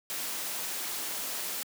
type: noise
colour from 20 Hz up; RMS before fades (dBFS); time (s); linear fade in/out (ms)
white; -35; 0.1-1.63; 0
effects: high-pass 200 Hz 12 dB/octave